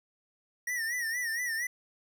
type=tone with vibrato; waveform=square; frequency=1884 Hz; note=A#6; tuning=18 cents sharp; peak=-31 dBFS; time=0.67-1.67 s; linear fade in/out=5 ms; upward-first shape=sine; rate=4.3 Hz; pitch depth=100 cents each way; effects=none